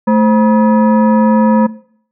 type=tone with frequency modulation; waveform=sine; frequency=219.4 Hz; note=A3; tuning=5 cents flat; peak=-7 dBFS; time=0.07-1.67 s; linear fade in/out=10 ms; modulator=743 Hz; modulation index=0.86; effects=noise-tail reverb RT60 0.6 s tail -20 dB re dry